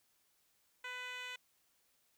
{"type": "tone with band-pass filter sweep", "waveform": "10% pulse", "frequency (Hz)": 499.3, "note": "B4", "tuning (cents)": 19, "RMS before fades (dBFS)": -45, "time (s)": [0.84, 1.36], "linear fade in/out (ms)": 5, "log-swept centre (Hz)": [1900, 2900], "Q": 1.1, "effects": ["white hiss -75 dBFS RMS until 2.17 s"]}